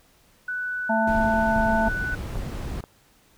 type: tone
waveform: sine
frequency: 1488 Hz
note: F#6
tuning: 9 cents sharp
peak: -26 dBFS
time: 0.48-2.15 s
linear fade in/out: 5 ms
type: harmonic tone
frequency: 222.2 Hz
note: A3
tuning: 17 cents sharp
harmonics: 1 / 3 / 4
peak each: -24 / -24 / -24 dBFS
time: 0.89-1.89 s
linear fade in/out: 10 ms
type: noise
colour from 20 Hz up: brown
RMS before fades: -30 dBFS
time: 1.07-2.81 s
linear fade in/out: 5 ms
type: click train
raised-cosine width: 1 ms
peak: -23 dBFS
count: 4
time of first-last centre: 1.39-2.839 s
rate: 2.07 Hz
effects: pink hiss -59 dBFS RMS until 3.37 s